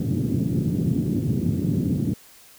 pink band-pass noise, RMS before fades -23 dBFS, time 0-2.14 s, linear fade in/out 5 ms, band 110 to 290 Hz, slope 24 dB/octave, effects white hiss -50 dBFS RMS until 2.58 s

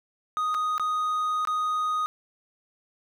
triangle tone with dropouts, 1244.5 Hz, D#6, in tune, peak -22 dBFS, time 0.37-2.06 s, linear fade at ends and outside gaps 0 ms, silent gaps 0.543-0.547 / 0.78-0.797 / 1.451-1.473 s, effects none

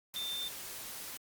sine tone in noise, 3578 Hz, A7, 28 cents sharp, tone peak -36 dBFS, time 0.16-0.48 s, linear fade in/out 0 ms, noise white, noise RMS -44 dBFS, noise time 0.14-1.17 s, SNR +5 dB, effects Opus 48 kbps

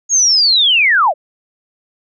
sine linear sweep, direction down, 6700 to 525 Hz, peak -8 dBFS, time 0.09-1.14 s, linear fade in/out 50 ms, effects none

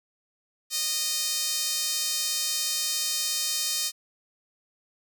sawtooth tone with high-pass filter, 617 Hz, D#5, 15 cents flat, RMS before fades -28 dBFS, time 0.7-3.92 s, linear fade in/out 50 ms, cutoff 5000 Hz, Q 1.3, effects none

